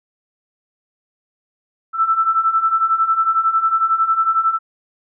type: beating tone pair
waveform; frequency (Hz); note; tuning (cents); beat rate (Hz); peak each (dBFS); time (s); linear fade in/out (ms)
sine; 1318.5 / 1329.5; E6 / E6; 0 / +14; 11; -19 / -15; 1.93-4.59; 50
effects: none